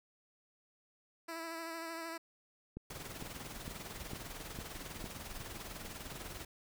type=tone with vibrato; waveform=10% pulse; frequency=329.6 Hz; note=E4; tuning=in tune; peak=-33 dBFS; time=1.28-2.18 s; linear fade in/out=10 ms; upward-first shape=sine; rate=13 Hz; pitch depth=26 cents each way
type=click train; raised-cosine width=3 ms; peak=-30 dBFS; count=6; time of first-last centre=2.77-5.043 s; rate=2.2 Hz
type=noise with tremolo; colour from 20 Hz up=pink; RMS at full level=-44 dBFS; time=2.9-6.45 s; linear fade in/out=5 ms; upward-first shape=sine; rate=20 Hz; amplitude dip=55%
effects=none